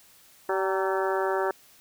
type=harmonic tone with a mistuned harmonic; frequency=191.7 Hz; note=G3; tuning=38 cents flat; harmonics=2 / 3 / 4 / 5 / 6 / 7 / 8 / 9; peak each=-27 / -31 / -32 / -32 / -37 / -35 / -37 / -38 dBFS; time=0.49-1.51 s; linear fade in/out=2 ms; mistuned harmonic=5; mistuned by=-57 cents; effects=white hiss -56 dBFS RMS until 1.8 s